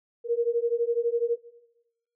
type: beating tone pair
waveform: sine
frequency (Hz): 464 / 476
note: A#4 / A#4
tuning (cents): -8 / +36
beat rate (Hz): 12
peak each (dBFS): -26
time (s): 0.24-1.38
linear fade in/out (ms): 50
effects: noise-tail reverb RT60 1.0 s tail -19 dB re dry